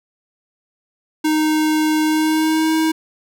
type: tone with pitch glide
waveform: square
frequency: 309.9 to 318.2 Hz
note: D#4 to D#4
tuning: -7 to +39 cents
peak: -15 dBFS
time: 1.24-2.92 s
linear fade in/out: 10 ms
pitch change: +46 cents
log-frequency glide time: 2.03-2.74 s
effects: none